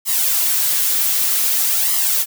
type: noise with flanger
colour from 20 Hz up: blue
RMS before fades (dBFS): -17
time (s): 0.05-2.26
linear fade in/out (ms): 50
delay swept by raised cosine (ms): 0.98 to 6.68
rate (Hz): 0.53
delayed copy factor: +0.85
effects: none